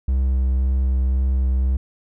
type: tone with vibrato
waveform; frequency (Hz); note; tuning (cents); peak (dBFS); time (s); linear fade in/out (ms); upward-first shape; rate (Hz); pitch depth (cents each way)
triangle; 65; C2; -11; -14; 0.08-1.77; 5; sine; 1.9; 13
effects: none